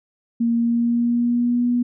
sine tone with pitch glide, 233.1 to 242.9 Hz, A#3 to B3, 0 to -29 cents, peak -16 dBFS, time 0.4-1.83 s, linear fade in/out 10 ms, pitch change +71 cents, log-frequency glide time 0.54-1.67 s, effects none

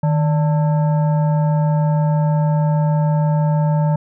sine tone with frequency modulation, 154.4 Hz, D#3, 13 cents flat, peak -13 dBFS, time 0.03-3.96 s, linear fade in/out 5 ms, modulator 738 Hz, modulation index 0.49, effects none

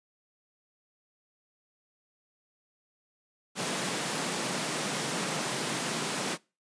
pink high-pass noise, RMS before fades -32 dBFS, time 3.55-6.38 s, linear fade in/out 50 ms, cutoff 140 Hz, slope 48 dB/octave, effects noise-tail reverb RT60 0.3 s tail -24 dB re dry + resampled to 22050 Hz

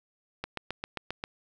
click train, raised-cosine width 0.3 ms, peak -17 dBFS, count 7, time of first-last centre 0.44-1.239 s, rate 7.51 Hz, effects 9-bit

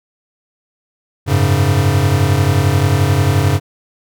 square chord, F# suspended second, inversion none, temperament equal, 92.5 / 103.83 / 138.59 Hz, F#2 / G#2 / C#3, 0 / 0 / 0 cents, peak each -16 dBFS, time 1.26-3.6 s, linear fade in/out 50 ms, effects none

